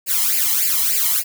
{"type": "noise with flanger", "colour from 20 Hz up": "blue", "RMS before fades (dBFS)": -18, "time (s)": [0.06, 1.24], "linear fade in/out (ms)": 50, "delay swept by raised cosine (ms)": [0.41, 1], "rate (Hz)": 3.4, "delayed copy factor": 0.95, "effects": []}